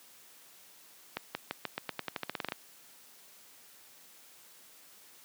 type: accelerating click train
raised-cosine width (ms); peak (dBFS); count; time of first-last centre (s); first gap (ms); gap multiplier
0.3; -17; 16; 1.17-2.521; 180; 0.89
effects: white hiss -57 dBFS RMS until 5.24 s + high-pass 150 Hz 12 dB/octave